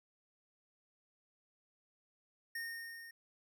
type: tone with level ramp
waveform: square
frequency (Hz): 1841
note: A#6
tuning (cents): -22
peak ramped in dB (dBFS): -39 to -51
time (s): 2.55-3.11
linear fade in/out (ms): 5
effects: none